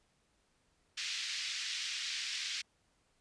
white band-pass noise, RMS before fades -39 dBFS, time 0.97-2.62 s, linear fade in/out 10 ms, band 1900 to 5400 Hz, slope 24 dB/octave, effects pink hiss -74 dBFS RMS until 3.2 s + resampled to 22050 Hz

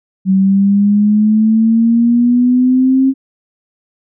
sine exponential sweep, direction up, 189 to 268.8 Hz, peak -7 dBFS, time 0.25-3.14 s, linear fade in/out 50 ms, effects none

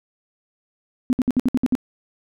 sine tone bursts, 251.9 Hz, B3, 34 cents sharp, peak -14 dBFS, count 8, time 1.1-1.752 s, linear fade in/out 0 ms, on 29 ms, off 60 ms, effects none

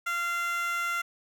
15% pulse tone with high-pass filter, 690 Hz, F5, 21 cents flat, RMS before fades -30 dBFS, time 0.06-1.02 s, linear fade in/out 10 ms, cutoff 1500 Hz, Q 3.4, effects none

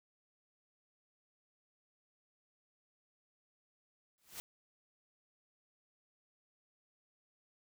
white noise with exponential growth, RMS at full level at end -42 dBFS, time 4.18-4.4 s, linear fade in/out 0 ms, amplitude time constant 46 ms, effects none

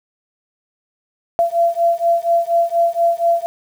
sine beating tone pair, 678 / 682.2 Hz, E5 / F5, +49 / -41 cents, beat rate 4.2 Hz, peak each -16 dBFS, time 1.39-3.46 s, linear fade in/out 0 ms, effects 7-bit

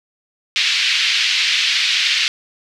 pink band-pass noise, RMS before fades -17 dBFS, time 0.56-2.28 s, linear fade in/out 0 ms, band 2200 to 4700 Hz, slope 24 dB/octave, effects none

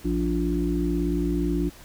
harmonic tone, 58.27 Hz, A#1, in tune, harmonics 1 / 3 / 5 / 6, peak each -27 / -28 / -26 / -29 dBFS, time 0.04-1.7 s, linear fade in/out 20 ms, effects pink hiss -48 dBFS RMS until 1.84 s

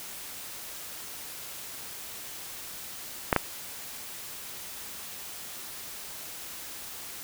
clicks, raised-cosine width 0.5 ms, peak -5 dBFS, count 2, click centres 3.328 / 3.363 s, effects white hiss -41 dBFS RMS until 7.23 s

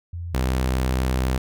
sine / sawtooth tone pair in turn, 86 / 64.13 Hz, F2 / C2, -26 / -34 cents, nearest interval perfect fourth, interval 508 cents, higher first, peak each -28 / -16 dBFS, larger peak second, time 0.13-0.34 / 0.34-1.38 s, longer second, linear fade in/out 5 ms, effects none

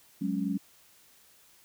sine chord, F# suspended second, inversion none, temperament just, 185 / 208.1 / 277.5 Hz, F#3 / G#3 / C#4, 0 / +4 / +2 cents, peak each -32 dBFS, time 0.21-0.58 s, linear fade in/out 10 ms, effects white hiss -60 dBFS RMS until 1.64 s

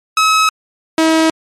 sawtooth tone pair in turn, 1284 / 321 Hz, E6 / E4, -46 / -46 cents, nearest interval 2 octaves, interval 2400 cents, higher first, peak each -5 dBFS, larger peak neither, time 0.17-0.49 / 0.98-1.3 s, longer neither, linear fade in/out 2 ms, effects low-pass 9000 Hz 12 dB/octave + MP3 64 kbps

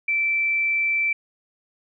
sine tone, 2332 Hz, D7, 13 cents flat, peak -19 dBFS, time 0.08-1.13 s, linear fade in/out 5 ms, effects none

